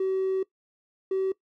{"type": "tone pair in turn", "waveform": "triangle", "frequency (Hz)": [380.3, 381.9], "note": ["F#4", "G4"], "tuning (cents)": [48, -45], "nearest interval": "unison", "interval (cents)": 7, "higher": "second", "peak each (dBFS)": -20, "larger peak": "neither", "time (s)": [[0, 0.43], [1.11, 1.32]], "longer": "first", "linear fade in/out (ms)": 5, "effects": ["noise-tail reverb RT60 0.1 s tail -22 dB re dry", "tanh soft clip ceiling -20 dBFS"]}